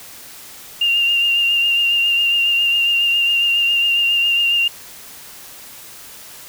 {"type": "tone with vibrato", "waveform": "sine", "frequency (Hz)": 2794, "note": "F7", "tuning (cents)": 0, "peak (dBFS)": -13, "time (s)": [0.81, 4.68], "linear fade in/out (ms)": 5, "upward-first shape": "triangle", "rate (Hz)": 7.3, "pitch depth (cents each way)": 29, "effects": ["white hiss -38 dBFS RMS until 6.48 s"]}